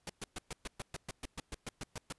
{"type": "noise bursts", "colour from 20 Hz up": "pink", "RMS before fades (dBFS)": -41, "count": 15, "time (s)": [0.07, 2.125], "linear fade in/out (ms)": 2, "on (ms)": 25, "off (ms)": 120, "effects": ["pink hiss -75 dBFS RMS until 2.18 s", "resampled to 24000 Hz"]}